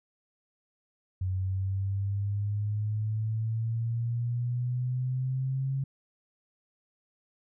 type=exponential sweep; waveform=sine; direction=up; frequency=92.5 to 136.1 Hz; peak=-27 dBFS; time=1.21-5.84 s; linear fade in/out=5 ms; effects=none